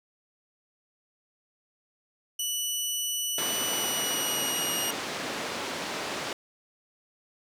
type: tone with pitch glide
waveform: 15% pulse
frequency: 2960 to 2872 Hz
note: F#7 to F7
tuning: 0 to +48 cents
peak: -21 dBFS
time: 2.39-4.91 s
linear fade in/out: 5 ms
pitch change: -52 cents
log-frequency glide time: 3.63-4.77 s
type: band-pass noise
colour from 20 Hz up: pink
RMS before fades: -34 dBFS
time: 3.38-6.33 s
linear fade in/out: 2 ms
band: 280 to 5900 Hz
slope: 12 dB/octave
effects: none